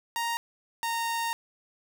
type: tone pair in turn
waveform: sawtooth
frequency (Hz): 932.3 / 923.7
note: A#5 / A#5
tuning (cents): 0 / -16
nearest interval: unison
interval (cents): 16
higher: first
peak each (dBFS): -24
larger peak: neither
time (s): 0.16-0.37 / 0.83-1.33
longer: second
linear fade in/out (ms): 0
effects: none